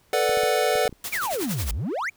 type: chord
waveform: square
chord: B minor seventh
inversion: third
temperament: equal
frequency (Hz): 440 / 493.9 / 587.3 / 740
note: A4 / B4 / D5 / F#5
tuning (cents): 0 / 0 / 0 / 0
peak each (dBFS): -26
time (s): 0.13-0.88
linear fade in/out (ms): 2
type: clicks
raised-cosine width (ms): 3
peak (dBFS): -27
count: 7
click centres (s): 0.294 / 0.373 / 0.435 / 0.755 / 0.855 / 0.893 / 0.927
type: noise with tremolo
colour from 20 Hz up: white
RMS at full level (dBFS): -30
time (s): 1.04-1.71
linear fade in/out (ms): 2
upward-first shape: sine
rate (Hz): 11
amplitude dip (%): 75
type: exponential two-way sweep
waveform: triangle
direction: down then up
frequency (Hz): 2489 to 47.52 to 2489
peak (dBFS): -23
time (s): 1.12-2.1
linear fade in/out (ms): 10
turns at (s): 1.72
effects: pink hiss -61 dBFS RMS until 2.16 s